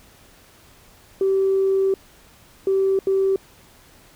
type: tone bursts at uneven times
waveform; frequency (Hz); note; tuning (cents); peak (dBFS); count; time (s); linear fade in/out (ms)
sine; 386.4; G4; -25; -15; 3; 1.21-1.94 / 2.67-2.99 / 3.07-3.36; 2
effects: tanh soft clip ceiling -11 dBFS + pink hiss -51 dBFS RMS until 4.15 s